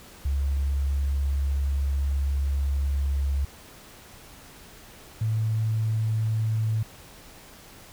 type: tone pair in turn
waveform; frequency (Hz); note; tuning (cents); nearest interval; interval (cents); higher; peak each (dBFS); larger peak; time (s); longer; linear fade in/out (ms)
sine; 69.4 / 110.17; C#2 / A2; +3 / +3; minor sixth; 800; second; -22; neither; 0.25-3.45 / 5.21-6.83; first; 5
effects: pink hiss -48 dBFS RMS until 7.92 s